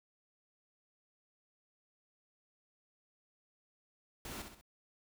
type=noise with echo; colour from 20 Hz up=pink; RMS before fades=-45 dBFS; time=4.25-4.42 s; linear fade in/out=2 ms; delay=64 ms; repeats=3; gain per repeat=-6 dB; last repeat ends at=4.612 s; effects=none